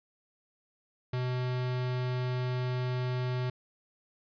square tone, 125.9 Hz, B2, 34 cents sharp, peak -30 dBFS, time 1.13-3.5 s, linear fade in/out 5 ms, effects resampled to 11025 Hz

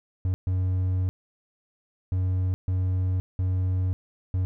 triangle tone bursts at uneven times, 92.5 Hz, F#2, in tune, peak -20 dBFS, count 6, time 0.25-0.34 / 0.47-1.09 / 2.12-2.54 / 2.68-3.2 / 3.39-3.93 / 4.34-4.45 s, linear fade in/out 0 ms, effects none

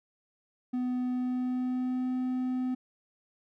triangle tone with pitch glide, 250 to 254.4 Hz, B3 to C4, +21 to -48 cents, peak -26 dBFS, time 0.73-2.75 s, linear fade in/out 10 ms, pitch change +31 cents, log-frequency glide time 0.99-2.11 s, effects none

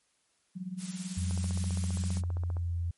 sine tone with tremolo, 184.1 Hz, F#3, 8 cents flat, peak -32 dBFS, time 0.55-2.23 s, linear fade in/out 20 ms, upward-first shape sine, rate 18 Hz, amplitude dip 80%
blue noise, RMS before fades -40 dBFS, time 0.77-2.22 s, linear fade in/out 50 ms
sine tone with pitch glide, 88 to 85.59 Hz, F2 to F2, +14 to -34 cents, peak -29 dBFS, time 1.17-2.91 s, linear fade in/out 5 ms, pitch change -48 cents, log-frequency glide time 2.11-2.75 s
click train, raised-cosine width 1 ms, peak -30 dBFS, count 20, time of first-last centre 1.31-2.568 s, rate 15.1 Hz
effects white hiss -72 dBFS RMS until 2.97 s + MP3 48 kbps

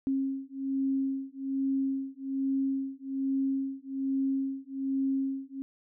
sine beating tone pair, 269.3 / 270.5 Hz, C#4 / C#4, -50 / -42 cents, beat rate 1.2 Hz, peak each -31 / -31 dBFS, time 0.07-5.62 s, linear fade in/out 0 ms, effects none

